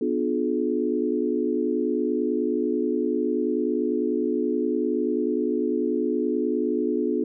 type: chord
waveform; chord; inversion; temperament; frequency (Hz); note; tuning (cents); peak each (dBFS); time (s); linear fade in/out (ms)
sine; B diminished seventh; none; just; 246.9 / 296.3 / 355.6 / 426.7; B3 / D4 / F4 / Ab4; 0 / +15 / +31 / +47; -27; 0.01-7.24; 5
effects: none